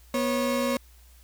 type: tone pair together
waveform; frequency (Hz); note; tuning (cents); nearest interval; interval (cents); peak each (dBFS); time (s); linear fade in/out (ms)
35% pulse; 243.2 / 546; B3 / C#5; -26 / -26; octave + major second; 1400; -25; 0.14-0.77; 2
effects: added 60 Hz sine -51 dBFS peak until 1.23 s + white hiss -59 dBFS RMS until 1.23 s